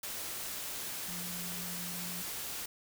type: tone in noise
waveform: sine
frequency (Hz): 176.2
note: F3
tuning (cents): +16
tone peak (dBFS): -44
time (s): 1.08-2.22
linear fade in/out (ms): 5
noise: white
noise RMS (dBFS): -40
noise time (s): 0.03-2.66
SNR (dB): -7
effects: none